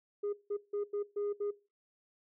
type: tone bursts at uneven times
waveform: sine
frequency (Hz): 410.3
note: G#4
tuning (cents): -21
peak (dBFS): -30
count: 6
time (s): 0.23-0.33 / 0.5-0.57 / 0.73-0.84 / 0.93-1.03 / 1.16-1.33 / 1.4-1.51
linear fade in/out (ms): 10
effects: noise-tail reverb RT60 0.3 s tail -20 dB re dry + tanh soft clip ceiling -30 dBFS